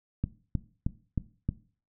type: click train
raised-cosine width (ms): 5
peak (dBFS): -15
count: 5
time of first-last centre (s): 0.24-1.49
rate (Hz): 3.2
effects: noise-tail reverb RT60 0.4 s tail -17 dB re dry